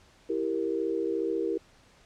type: chord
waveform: sine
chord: E diminished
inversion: none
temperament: equal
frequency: 329.6 / 392 / 466.2 Hz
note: E4 / G4 / Bb4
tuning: 0 / 0 / 0 cents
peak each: -31 dBFS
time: 0.29-1.58 s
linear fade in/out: 10 ms
effects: pink hiss -59 dBFS RMS until 2.05 s + low-pass 7000 Hz 12 dB/octave